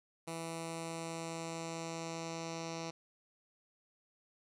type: tone with low-pass filter sweep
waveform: 10% pulse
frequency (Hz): 164.81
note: E3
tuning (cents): 0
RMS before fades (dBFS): -42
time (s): 0.27-2.91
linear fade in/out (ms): 10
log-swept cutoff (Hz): 9900 to 5800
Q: 2.5
effects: none